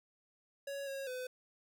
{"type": "tone with pitch steps", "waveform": "square", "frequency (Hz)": [558, 546, 506], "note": ["C#5", "C#5", "B4"], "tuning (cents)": [11, -26, 42], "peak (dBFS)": -40, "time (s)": [0.67, 1.27], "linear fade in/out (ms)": 5, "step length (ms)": 200, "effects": []}